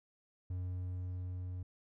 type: tone with level ramp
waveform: triangle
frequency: 90.8 Hz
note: F#2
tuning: 32 cents flat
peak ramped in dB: -34 to -37 dBFS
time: 0.5-1.63 s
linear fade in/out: 5 ms
effects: none

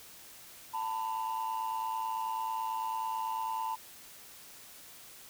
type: tone pair together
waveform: sine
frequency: 891 / 1000.1 Hz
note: A5 / B5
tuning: +22 / +21 cents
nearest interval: major second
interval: 199 cents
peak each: -32 / -34 dBFS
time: 0.73-3.76 s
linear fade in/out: 20 ms
effects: tanh soft clip ceiling -29 dBFS + white hiss -52 dBFS RMS until 5.29 s

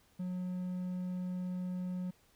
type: tone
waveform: triangle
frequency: 181.6 Hz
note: F#3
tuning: 32 cents flat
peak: -33 dBFS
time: 0.19-2.11 s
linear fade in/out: 10 ms
effects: pink hiss -68 dBFS RMS until 2.35 s

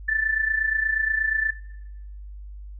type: tone with amplitude modulation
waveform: sine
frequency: 1760 Hz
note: A6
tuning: in tune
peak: -17 dBFS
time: 0.08-1.51 s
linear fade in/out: 10 ms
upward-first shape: sine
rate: 28.4 Hz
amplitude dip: 70%
effects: noise-tail reverb RT60 0.9 s tail -18 dB re dry + added 50 Hz sine -36 dBFS peak until 2.79 s

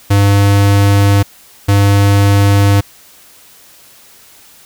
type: tone pair in turn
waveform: square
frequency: 100.3 / 100.3 Hz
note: G2 / G2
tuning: +40 / +40 cents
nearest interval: unison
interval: 0 cents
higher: neither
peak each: -7 dBFS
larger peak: neither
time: 0.1-1.23 / 1.68-2.81 s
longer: neither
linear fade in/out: 10 ms
effects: white hiss -42 dBFS RMS until 4.65 s

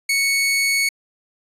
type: tone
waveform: sawtooth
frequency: 2217 Hz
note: C#7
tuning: in tune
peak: -13 dBFS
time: 0.09-0.89 s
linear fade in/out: 5 ms
effects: resampled to 32000 Hz

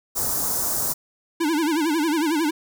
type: band-stop noise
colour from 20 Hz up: white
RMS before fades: -24 dBFS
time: 0.15-0.94 s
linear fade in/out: 20 ms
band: 1300 to 5600 Hz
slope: 24 dB/octave
type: tone with vibrato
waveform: square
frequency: 313.6 Hz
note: D#4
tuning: 14 cents sharp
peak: -20 dBFS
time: 1.4-2.51 s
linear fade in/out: 10 ms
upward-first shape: sine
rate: 11 Hz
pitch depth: 140 cents each way
effects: none

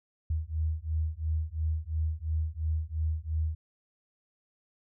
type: beating tone pair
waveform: sine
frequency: 77.6 / 80.5 Hz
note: D#2 / E2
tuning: -4 / -41 cents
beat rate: 2.9 Hz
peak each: -31 dBFS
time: 0.3-3.55 s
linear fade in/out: 5 ms
effects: none

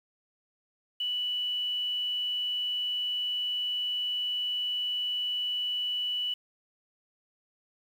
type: tone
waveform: sine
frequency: 2960 Hz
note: F#7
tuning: in tune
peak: -28 dBFS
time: 1-6.34 s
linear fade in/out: 5 ms
effects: 9-bit

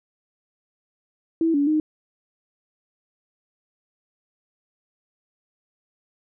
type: tone with pitch steps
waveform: sine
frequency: 327.6 / 285.6 / 308.3 Hz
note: E4 / D4 / D#4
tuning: -11 / -48 / -16 cents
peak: -17 dBFS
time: 1.41-1.8 s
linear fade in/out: 2 ms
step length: 130 ms
effects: none

